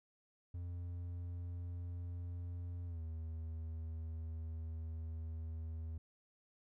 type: tone with pitch glide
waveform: triangle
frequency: 87.4 to 80.61 Hz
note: F2 to E2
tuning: +2 to -38 cents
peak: -39 dBFS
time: 0.54-5.98 s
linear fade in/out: 5 ms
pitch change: -140 cents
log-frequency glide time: 2.86-3.01 s
effects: none